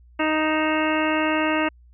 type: harmonic tone with a mistuned harmonic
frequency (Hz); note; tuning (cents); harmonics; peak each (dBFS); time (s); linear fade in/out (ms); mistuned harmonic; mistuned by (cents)
311.1; D#4; 0; 1 / 2 / 3 / 4 / 5 / 6 / 7 / 8 / 9; -23 / -26 / -28 / -29 / -30 / -31 / -31 / -32 / -33; 0.19-1.69; 10; 8; +82
effects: added 60 Hz sine -48 dBFS peak until 1.93 s